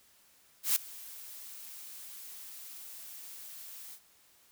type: noise with ADSR envelope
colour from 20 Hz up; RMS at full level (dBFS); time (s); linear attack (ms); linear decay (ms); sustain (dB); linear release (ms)
blue; -25; 0.63-4; 130; 5; -22; 74
effects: white hiss -64 dBFS RMS until 4.51 s